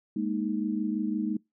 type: chord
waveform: sine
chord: Ab suspended second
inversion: none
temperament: just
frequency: 207.7 / 233.6 / 311.5 Hz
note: Ab3 / Bb3 / Eb4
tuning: 0 / +4 / +2 cents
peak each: -30 / -32 / -31 dBFS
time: 0.16-1.37 s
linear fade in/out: 5 ms
effects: noise-tail reverb RT60 0.2 s tail -25 dB re dry